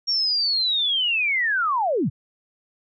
sine linear sweep, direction down, 5588 to 90.6 Hz, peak -19 dBFS, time 0.07-2.1 s, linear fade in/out 20 ms, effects none

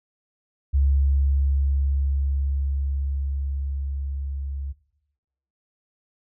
sine tone with level ramp, 69.1 Hz, C#2, 5 cents flat, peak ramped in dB -16 to -28 dBFS, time 0.73-4.73 s, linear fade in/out 20 ms, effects noise-tail reverb RT60 0.9 s tail -18 dB re dry

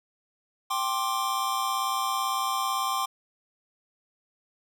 square chord, G suspended fourth, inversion none, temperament equal with one note detuned, 784 / 1056.8 / 1174.7 Hz, G5 / C6 / D6, 0 / +17 / 0 cents, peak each -33 / -29 / -32 dBFS, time 0.7-3.06 s, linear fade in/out 10 ms, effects none

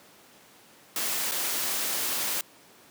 white noise with dropouts, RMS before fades -29 dBFS, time 0.96-2.41 s, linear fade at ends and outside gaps 2 ms, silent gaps 1.313-1.318 s, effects pink hiss -54 dBFS RMS until 2.9 s + high-pass 200 Hz 12 dB/octave

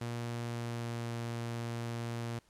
sawtooth tone with pitch glide, 118.4 to 117.24 Hz, A#2 to A#2, +27 to +10 cents, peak -32 dBFS, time 0.01-2.39 s, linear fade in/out 5 ms, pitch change -17 cents, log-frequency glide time 0.36-1.09 s, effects pink hiss -68 dBFS RMS until 2.49 s + low-pass 11000 Hz 12 dB/octave

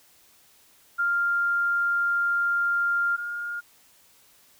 sine tone pair in turn, 1396.9 / 1415.6 Hz, F6 / F6, 0 / +23 cents, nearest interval unison, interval 23 cents, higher second, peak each -21 / -29 dBFS, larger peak first, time 0.98-3.17 / 3.17-3.61 s, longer first, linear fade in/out 20 ms, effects white hiss -58 dBFS RMS until 4.59 s

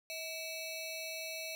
20% pulse ring-modulated tone, 1637 Hz, G#6, 25 cents flat, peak -32 dBFS, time 0.1-1.55 s, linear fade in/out 0 ms, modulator 996 Hz, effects none

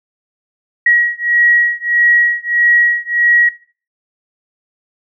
sine beating tone pair, 1906 / 1907.6 Hz, A#6 / A#6, +38 / +39 cents, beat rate 1.6 Hz, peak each -13 dBFS, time 0.86-3.49 s, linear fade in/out 5 ms, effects noise-tail reverb RT60 0.4 s tail -17 dB re dry

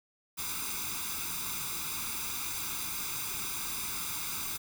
white noise with comb filter, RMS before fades -36 dBFS, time 0.37-4.58 s, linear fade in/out 20 ms, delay 0.82 ms, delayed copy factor +0.85, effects none

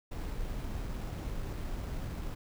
brown noise with sample-and-hold, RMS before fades -37 dBFS, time 0.11-2.35 s, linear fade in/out 10 ms, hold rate 6300 Hz, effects none

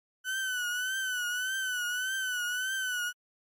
35% pulse tone with vibrato, 1500 Hz, F#6, 23 cents sharp, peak -28 dBFS, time 0.24-3.13 s, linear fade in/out 50 ms, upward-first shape triangle, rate 1.7 Hz, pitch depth 78 cents each way, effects MP3 64 kbps

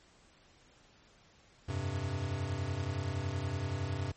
square chord, F suspended second, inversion none, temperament equal, 87.31 / 98 / 130.81 Hz, F2 / G2 / C3, 0 / 0 / 0 cents, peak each -40 / -37 / -39 dBFS, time 1.68-4.12 s, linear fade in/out 10 ms, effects pink hiss -63 dBFS RMS until 4.16 s + MP3 32 kbps

